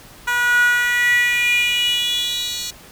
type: tone with high-pass filter sweep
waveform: 10% pulse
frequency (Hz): 484.8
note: B4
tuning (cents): -32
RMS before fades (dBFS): -18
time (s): 0.27-2.71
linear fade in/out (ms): 10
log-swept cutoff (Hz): 1200 to 4600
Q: 7.3
effects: pink hiss -43 dBFS RMS until 2.91 s